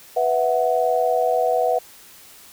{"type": "chord", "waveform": "sine", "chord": "B suspended fourth", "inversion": "none", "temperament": "equal", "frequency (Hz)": [493.9, 659.3, 740], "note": ["B4", "E5", "F#5"], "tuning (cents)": [0, 0, 0], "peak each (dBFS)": -21, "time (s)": [0.16, 1.79], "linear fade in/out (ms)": 10, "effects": ["white hiss -46 dBFS RMS until 2.52 s"]}